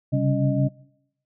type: tone cluster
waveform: sine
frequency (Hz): 132.7 / 138.6 / 195 / 280.3 / 619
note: C3 / C#3 / G3 / C#4 / D#5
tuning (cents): +25 / 0 / -9 / +19 / -9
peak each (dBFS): -21 / -27 / -28 / -25 / -28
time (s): 0.12-0.69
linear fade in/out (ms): 20
effects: noise-tail reverb RT60 0.8 s tail -23 dB re dry